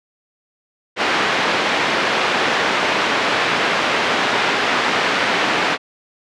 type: band-pass noise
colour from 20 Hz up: white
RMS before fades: -18 dBFS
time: 0.96-5.78 s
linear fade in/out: 50 ms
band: 220 to 2300 Hz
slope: 12 dB/octave
effects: low-pass 6000 Hz 12 dB/octave